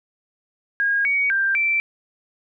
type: tone with pitch steps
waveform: sine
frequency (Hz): 1630 / 2248 / 1582 / 2338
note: G#6 / C#7 / G6 / D7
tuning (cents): -33 / +24 / +15 / -8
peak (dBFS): -17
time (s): 0.8-1.8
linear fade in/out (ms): 0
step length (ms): 250
effects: none